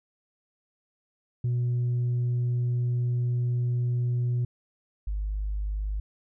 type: tone pair in turn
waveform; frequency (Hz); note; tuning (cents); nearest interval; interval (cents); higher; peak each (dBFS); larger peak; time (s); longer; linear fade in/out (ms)
sine; 122 / 51.01; B2 / G#1; -21 / -30; octave + minor third; 1509; first; -21 / -26; first; 1.44-4.45 / 5.07-6; first; 5
effects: tanh soft clip ceiling -22 dBFS